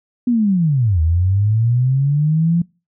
sine linear two-way sweep, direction down then up, 250 to 77.78 to 173.5 Hz, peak -12 dBFS, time 0.27-2.62 s, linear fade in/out 5 ms, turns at 1.01 s, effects noise-tail reverb RT60 0.3 s tail -25 dB re dry

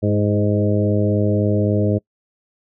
harmonic tone with a mistuned harmonic, 103.6 Hz, G#2, 4 cents flat, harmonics 1 / 2 / 3 / 4 / 5 / 6, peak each -18 / -21 / -23 / -24 / -25 / -26 dBFS, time 0.02-1.99 s, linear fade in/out 20 ms, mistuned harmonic 3, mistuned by +23 cents, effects noise-tail reverb RT60 0.1 s tail -26 dB re dry

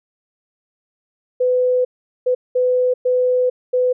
sine tone bursts at uneven times, 502 Hz, B4, 28 cents sharp, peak -13 dBFS, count 5, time 1.4-1.85 / 2.26-2.35 / 2.55-2.94 / 3.05-3.5 / 3.73-3.93 s, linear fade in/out 10 ms, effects none

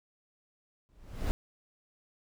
brown noise with exponential growth, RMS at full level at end -26 dBFS, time 0.89-1.31 s, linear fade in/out 0 ms, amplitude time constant 90 ms, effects none

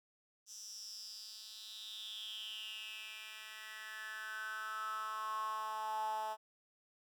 10% pulse tone with high-pass filter sweep, 217 Hz, A3, 24 cents flat, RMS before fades -44 dBFS, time 0.46-6.37 s, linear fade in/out 50 ms, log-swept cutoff 6200 to 770 Hz, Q 7.6, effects none

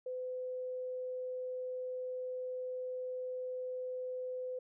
sine tone, 507 Hz, B4, 45 cents sharp, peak -37 dBFS, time 0.06-4.59 s, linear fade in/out 5 ms, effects none

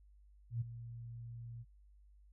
sine tone with ADSR envelope, 117.4 Hz, A#2, 13 cents sharp, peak -32 dBFS, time 0.5-1.65 s, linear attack 110 ms, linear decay 15 ms, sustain -13 dB, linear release 39 ms, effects added 50 Hz sine -60 dBFS peak until 2.32 s

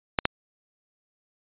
clicks, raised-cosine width 0.3 ms, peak -4 dBFS, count 2, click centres 0.188 / 0.254 s, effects resampled to 8000 Hz

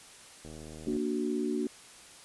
click train, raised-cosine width 2 ms, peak -33 dBFS, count 41, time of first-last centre 0.45-0.965 s, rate 77.7 Hz
sine chord, Bb augmented, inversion none, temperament equal, 233.1 / 293.7 / 370 Hz, Bb3 / D4 / F#4, 0 / 0 / 0 cents, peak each -33 dBFS, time 0.87-1.67 s, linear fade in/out 2 ms
effects white hiss -52 dBFS RMS until 2.24 s + resampled to 24000 Hz

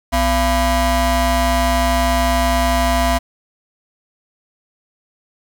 30% pulse ring-modulated tone, 311.1 Hz, D#4, in tune, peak -8 dBFS, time 0.12-3.19 s, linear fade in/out 20 ms, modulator 371 Hz, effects 8-bit

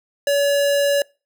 square tone, 568 Hz, C#5, 42 cents sharp, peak -16 dBFS, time 0.27-1.02 s, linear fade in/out 2 ms, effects noise-tail reverb RT60 0.3 s tail -25 dB re dry

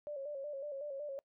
sine tone with vibrato, 568 Hz, C#5, 42 cents sharp, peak -39 dBFS, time 0.07-1.19 s, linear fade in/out 0 ms, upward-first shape square, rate 5.4 Hz, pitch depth 67 cents each way, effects noise-tail reverb RT60 0.1 s tail -25 dB re dry

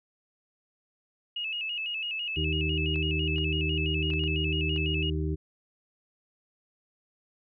sine tone with vibrato, 2741 Hz, F7, 33 cents flat, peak -30 dBFS, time 1.36-5.1 s, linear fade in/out 5 ms, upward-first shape square, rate 6 Hz, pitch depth 81 cents each way
harmonic tone, 77.78 Hz, D#2, in tune, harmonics 1 / 2 / 4 / 5, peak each -29 / -32 / -35 / -36 dBFS, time 2.36-5.36 s, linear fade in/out 20 ms
clicks, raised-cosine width 0.3 ms, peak -30 dBFS, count 6, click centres 2.959 / 3.383 / 4.103 / 4.136 / 4.238 / 4.762 s
effects none

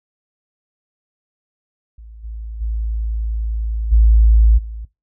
sine tone with level steps, 55 Hz, A1, in tune, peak -35 / -26 / -18 / -7 / -26 dBFS, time 1.98-4.85 s, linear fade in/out 5 ms, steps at 2.23 / 2.6 / 3.91 / 4.57 s, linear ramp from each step 20 ms, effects noise-tail reverb RT60 0.2 s tail -19 dB re dry

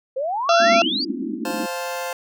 sine exponential sweep, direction up, 503 to 4900 Hz, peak -21 dBFS, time 0.16-1.05 s, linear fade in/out 10 ms
harmonic tone, 679 Hz, F5, 49 cents flat, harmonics 1 / 2 / 4 / 5 / 6 / 7 / 8 / 9, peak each -14 / -20 / -26 / -28 / -30 / -31 / -32 / -33 dBFS, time 0.49-0.82 s, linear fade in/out 2 ms
white band-pass noise, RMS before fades -27 dBFS, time 0.6-1.66 s, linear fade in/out 0 ms, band 200 to 350 Hz, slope 96 dB/octave
sawtooth chord, F major, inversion second, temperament just, 523.8 / 698.5 / 873.1 Hz, C5 / F5 / A5, +2 / 0 / -14 cents, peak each -24 / -27 / -28 dBFS, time 1.45-2.13 s, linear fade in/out 2 ms
effects none

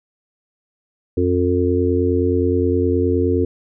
harmonic tone, 89.6 Hz, F2, 45 cents sharp, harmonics 1 / 3 / 4 / 5, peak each -20 / -20 / -20 / -20 dBFS, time 1.17-3.45 s, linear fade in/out 5 ms, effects none

